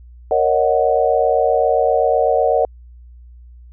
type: chord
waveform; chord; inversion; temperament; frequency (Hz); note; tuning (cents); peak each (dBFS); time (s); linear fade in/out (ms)
sine; D# minor seventh; second; equal; 466.2 / 554.4 / 622.3 / 740; A#4 / C#5 / D#5 / F#5; 0 / 0 / 0 / 0; -18; 0.31-2.65; 2
effects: added 60 Hz sine -38 dBFS peak until 3.72 s